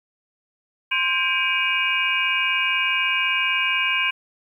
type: tone cluster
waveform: sine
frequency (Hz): 1045 / 1594 / 2316 / 2500 / 2850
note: C6 / G6 / D7 / D#7 / F7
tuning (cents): -2 / +28 / -25 / +8 / +34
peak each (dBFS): -28 / -27 / -24 / -24 / -25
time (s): 0.91-4.11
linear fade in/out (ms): 10
effects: 9-bit